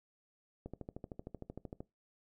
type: click train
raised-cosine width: 2 ms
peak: -30 dBFS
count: 16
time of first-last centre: 0.66-1.805 s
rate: 13.1 Hz
effects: noise-tail reverb RT60 0.2 s tail -20 dB re dry